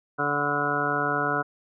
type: harmonic tone with a mistuned harmonic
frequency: 144.7 Hz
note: D3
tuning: 25 cents flat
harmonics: 1 / 2 / 3 / 4 / 5 / 7 / 8 / 9 / 10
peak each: -35 / -33 / -32 / -34 / -31 / -32 / -38 / -29 / -28 dBFS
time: 0.18-1.43 s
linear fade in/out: 20 ms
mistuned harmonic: 5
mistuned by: +17 cents
effects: none